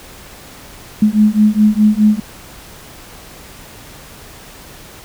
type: beating tone pair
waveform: sine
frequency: 210 / 214.8 Hz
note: G#3 / A3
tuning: +19 / -41 cents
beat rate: 4.8 Hz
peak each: -11 dBFS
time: 1.02-2.2 s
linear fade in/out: 5 ms
effects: pink hiss -37 dBFS RMS until 5.04 s